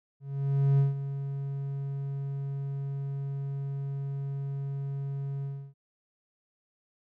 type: tone with ADSR envelope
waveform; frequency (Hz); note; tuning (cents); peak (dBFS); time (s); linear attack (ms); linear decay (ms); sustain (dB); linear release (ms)
triangle; 138.59; C#3; 0; -17; 0.2-5.74; 590; 150; -12; 300
effects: none